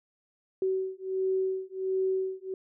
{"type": "beating tone pair", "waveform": "sine", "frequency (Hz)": [378, 379.4], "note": ["F#4", "F#4"], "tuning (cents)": [37, 43], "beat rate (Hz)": 1.4, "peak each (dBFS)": -30, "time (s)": [0.62, 2.54], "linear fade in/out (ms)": 2, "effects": []}